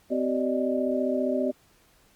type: tone cluster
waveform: sine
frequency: 256.7 / 382.7 / 583 / 618 Hz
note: C4 / G4 / D5 / D#5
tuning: -33 / -42 / -13 / -12 cents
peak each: -27 / -30 / -29 / -30 dBFS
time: 0.1-1.52 s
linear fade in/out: 20 ms
effects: pink hiss -61 dBFS RMS until 2.15 s + Opus 48 kbps